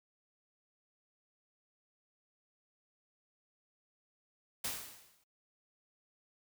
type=noise with exponential decay; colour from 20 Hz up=white; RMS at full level=-35 dBFS; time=4.64-5.24 s; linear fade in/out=5 ms; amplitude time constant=130 ms; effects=noise-tail reverb RT60 0.1 s tail -23 dB re dry